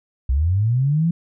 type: linear sweep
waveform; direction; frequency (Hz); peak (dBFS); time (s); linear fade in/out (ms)
sine; up; 60.1 to 172.7; -15; 0.29-1.11; 5
effects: none